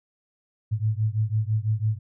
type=beating tone pair; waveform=sine; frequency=106 / 112 Hz; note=G#2 / A2; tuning=+36 / +31 cents; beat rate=6 Hz; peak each=-24 / -25 dBFS; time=0.71-1.99 s; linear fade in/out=20 ms; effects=none